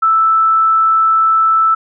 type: tone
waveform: sine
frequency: 1318.5 Hz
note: E6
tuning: in tune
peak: -8 dBFS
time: 0.02-1.75 s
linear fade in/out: 10 ms
effects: none